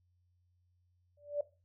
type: tone with exponential growth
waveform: sine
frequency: 583 Hz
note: D5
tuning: 13 cents flat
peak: -27 dBFS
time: 1.17-1.41 s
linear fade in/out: 5 ms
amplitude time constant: 51 ms
effects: noise-tail reverb RT60 0.3 s tail -17 dB re dry + added 89 Hz sine -70 dBFS peak until 1.64 s